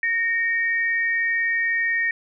sine tone pair together, 1846 / 2288 Hz, A#6 / D7, -17 / -46 cents, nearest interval major third, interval 371 cents, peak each -20 / -27 dBFS, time 0.03-2.11 s, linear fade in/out 2 ms, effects none

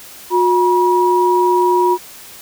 sine tone pair together, 360.1 / 962 Hz, F#4 / B5, -47 / -46 cents, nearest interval octave + perfect fourth, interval 1701 cents, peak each -13 dBFS, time 0.3-1.98 s, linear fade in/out 50 ms, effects white hiss -37 dBFS RMS until 2.41 s

